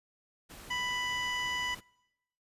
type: noise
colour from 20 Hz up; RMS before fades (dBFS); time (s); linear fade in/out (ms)
pink; -49; 0.49-1.81; 20
type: harmonic tone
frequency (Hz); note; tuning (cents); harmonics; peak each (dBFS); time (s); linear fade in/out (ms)
990; B5; +4; 1 / 2 / 3 / 5 / 6 / 7; -37 / -34 / -37 / -49 / -50 / -50; 0.7-1.75; 10
effects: noise-tail reverb RT60 0.9 s tail -24 dB re dry + resampled to 32000 Hz